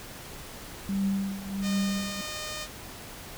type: tone with tremolo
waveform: sine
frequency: 196 Hz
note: G3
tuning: in tune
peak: -23 dBFS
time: 0.89-2.21 s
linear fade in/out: 0 ms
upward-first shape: triangle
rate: 1.4 Hz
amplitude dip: 85%
type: tone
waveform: 5% pulse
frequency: 612 Hz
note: D#5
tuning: 29 cents flat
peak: -23 dBFS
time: 1.61-2.68 s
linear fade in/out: 50 ms
effects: pink hiss -43 dBFS RMS until 3.37 s